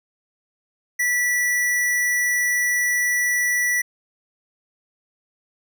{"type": "tone", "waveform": "square", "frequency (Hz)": 1957, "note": "B6", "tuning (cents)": -16, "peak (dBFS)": -19, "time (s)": [0.99, 3.82], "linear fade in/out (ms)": 10, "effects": []}